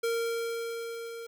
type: tone with level ramp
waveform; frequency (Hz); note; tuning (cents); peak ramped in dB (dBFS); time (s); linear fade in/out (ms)
square; 462.4; A#4; -14; -27 to -40; 0.03-1.27; 10
effects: 10-bit